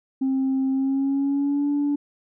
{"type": "tone with pitch glide", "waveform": "sine", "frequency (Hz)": [265.9, 288.3], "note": ["C4", "D4"], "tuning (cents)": [28, -32], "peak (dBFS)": -18, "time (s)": [0.21, 1.96], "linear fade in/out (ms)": 10, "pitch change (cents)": 140, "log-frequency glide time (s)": [0.71, 1.69], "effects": ["tanh soft clip ceiling -17 dBFS"]}